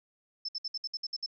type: tone bursts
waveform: sine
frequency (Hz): 5274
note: E8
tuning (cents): 0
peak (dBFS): -32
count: 9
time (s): 0.45-1.262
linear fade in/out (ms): 5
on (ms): 36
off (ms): 61
effects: none